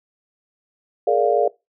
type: chord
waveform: sine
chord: Bb dominant seventh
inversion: third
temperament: just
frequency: 419.5 / 466.2 / 582.7 / 699.2 Hz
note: Ab4 / Bb4 / D5 / F5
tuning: +17 / 0 / -14 / +2 cents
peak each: -20 dBFS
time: 1.07-1.48 s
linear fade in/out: 5 ms
effects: noise-tail reverb RT60 0.2 s tail -21 dB re dry